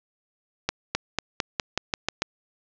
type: accelerating click train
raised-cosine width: 0.2 ms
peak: -6 dBFS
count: 9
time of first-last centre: 0.69-2.22 s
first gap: 260 ms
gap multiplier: 0.91
effects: resampled to 16000 Hz + 7-bit